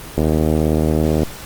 click train, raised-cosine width 2 ms, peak -3 dBFS, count 83, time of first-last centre 0.18-1.233 s, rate 77.9 Hz, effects pink hiss -34 dBFS RMS until 1.45 s + Opus 24 kbps

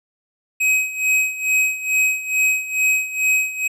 square tone with tremolo, 2534 Hz, D#7, 31 cents sharp, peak -14 dBFS, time 0.6-3.68 s, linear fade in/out 10 ms, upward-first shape sine, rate 2.3 Hz, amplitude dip 80%, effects low-pass 12000 Hz 12 dB/octave

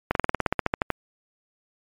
slowing click train, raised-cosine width 0.5 ms, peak -6 dBFS, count 14, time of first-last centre 0.11-0.903 s, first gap 42 ms, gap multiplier 1.06, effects MP3 96 kbps

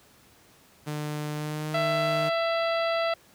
sawtooth tone with pitch glide, 150 to 153.77 Hz, D3 to D#3, +37 to -20 cents, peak -26 dBFS, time 0.86-2.3 s, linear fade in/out 20 ms, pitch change +43 cents, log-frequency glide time 1.33-1.7 s
harmonic tone, 666 Hz, E5, 18 cents sharp, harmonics 1 / 2 / 3 / 4 / 5 / 6 / 7, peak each -25 / -31 / -35 / -37 / -39 / -41 / -42 dBFS, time 1.74-3.14 s, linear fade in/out 5 ms
effects pink hiss -57 dBFS RMS until 3.34 s + high-pass 80 Hz 12 dB/octave

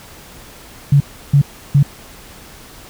sine tone bursts, 141.6 Hz, C#3, 37 cents sharp, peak -6 dBFS, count 3, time 0.92-1.829 s, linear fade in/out 5 ms, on 83 ms, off 330 ms, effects pink hiss -39 dBFS RMS until 2.89 s

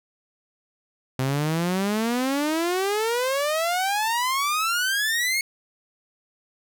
sawtooth exponential sweep, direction up, 127.9 to 2200 Hz, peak -18 dBFS, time 1.19-5.41 s, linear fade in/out 2 ms, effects none

